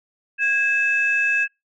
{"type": "tone pair together", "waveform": "sine", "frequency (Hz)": [1643.4, 2607], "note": ["G#6", "E7"], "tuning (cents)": [-19, -20], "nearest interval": "minor sixth", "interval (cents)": 799, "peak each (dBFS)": -19, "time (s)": [0.38, 1.48], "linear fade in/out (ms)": 50, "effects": ["noise-tail reverb RT60 0.2 s tail -21 dB re dry", "tanh soft clip ceiling -10 dBFS"]}